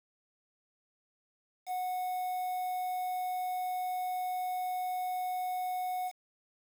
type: tone with quantisation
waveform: triangle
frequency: 734 Hz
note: F#5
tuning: 14 cents flat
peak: -30 dBFS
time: 1.66-6.12 s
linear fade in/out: 50 ms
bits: 8
effects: none